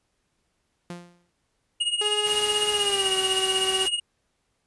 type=tone with exponential decay; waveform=sawtooth; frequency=174.61 Hz; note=F3; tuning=in tune; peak=-28 dBFS; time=0.9-1.3 s; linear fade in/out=2 ms; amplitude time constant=85 ms
type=tone with tremolo; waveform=square; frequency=2870 Hz; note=F7; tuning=47 cents sharp; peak=-20 dBFS; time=1.8-4 s; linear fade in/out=10 ms; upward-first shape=triangle; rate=16 Hz; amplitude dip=85%
type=tone with pitch glide; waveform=sawtooth; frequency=419.2 to 380 Hz; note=G#4 to F#4; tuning=+16 to +46 cents; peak=-23 dBFS; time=2.01-3.86 s; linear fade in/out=5 ms; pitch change=-170 cents; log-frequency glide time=2.72-3.12 s
type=noise; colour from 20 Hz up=white; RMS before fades=-32 dBFS; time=2.25-3.89 s; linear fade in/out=20 ms
effects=pink hiss -73 dBFS RMS until 4.66 s + resampled to 24000 Hz